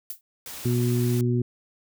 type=noise with exponential decay; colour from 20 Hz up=violet; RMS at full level=-29 dBFS; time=0.1-0.21 s; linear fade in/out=1 ms; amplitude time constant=23 ms
type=noise; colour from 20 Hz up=white; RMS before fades=-38 dBFS; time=0.46-1.21 s; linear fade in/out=2 ms
type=harmonic tone; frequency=121.5 Hz; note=B2; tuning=28 cents flat; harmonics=1 / 2 / 3; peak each=-22 / -26 / -28 dBFS; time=0.65-1.42 s; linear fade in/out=5 ms
effects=none